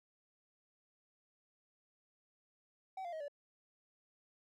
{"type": "tone with pitch steps", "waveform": "triangle", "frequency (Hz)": [761, 693.8, 632.6, 576.7], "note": ["F#5", "F5", "D#5", "D5"], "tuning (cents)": [48, -12, 29, -32], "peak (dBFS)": -39, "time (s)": [2.97, 3.282], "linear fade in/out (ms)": 5, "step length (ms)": 78, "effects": []}